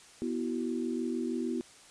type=chord; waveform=sine; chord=B suspended fourth; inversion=none; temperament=equal with one note detuned; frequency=246.9 / 329.6 / 376 Hz; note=B3 / E4 / F#4; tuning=0 / 0 / +28 cents; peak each=-33 / -35 / -37 dBFS; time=0.22-1.61 s; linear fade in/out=0 ms; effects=white hiss -55 dBFS RMS until 1.9 s + resampled to 22050 Hz